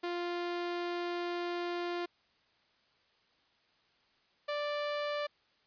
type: tone pair in turn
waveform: sawtooth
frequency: 349.2 / 587.3 Hz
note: F4 / D5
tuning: 0 / 0 cents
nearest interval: major sixth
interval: 900 cents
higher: second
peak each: -30 / -29 dBFS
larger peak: second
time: 0.03-2.06 / 4.48-5.27 s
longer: first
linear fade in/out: 10 ms
effects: white hiss -70 dBFS RMS until 5.66 s + resampled to 11025 Hz